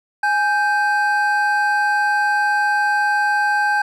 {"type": "tone pair together", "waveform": "triangle", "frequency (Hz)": [830.9, 1565], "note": ["G#5", "G6"], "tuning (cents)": [1, -3], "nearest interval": "major seventh", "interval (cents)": 1096, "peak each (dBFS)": -16, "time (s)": [0.23, 3.82], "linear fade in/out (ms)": 5, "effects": []}